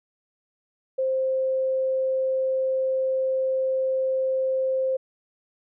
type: tone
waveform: sine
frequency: 525 Hz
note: C5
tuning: 6 cents sharp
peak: -21 dBFS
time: 0.98-4.97 s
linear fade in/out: 10 ms
effects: none